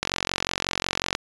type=click train; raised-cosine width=0.2 ms; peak=-5 dBFS; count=52; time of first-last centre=0.03-1.151 s; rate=45.5 Hz; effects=resampled to 22050 Hz